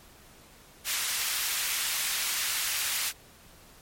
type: high-pass noise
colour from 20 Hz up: pink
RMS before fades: -30 dBFS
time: 0.84-3.13 s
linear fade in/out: 50 ms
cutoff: 1900 Hz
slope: 12 dB/octave
effects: pink hiss -54 dBFS RMS until 3.81 s + MP3 64 kbps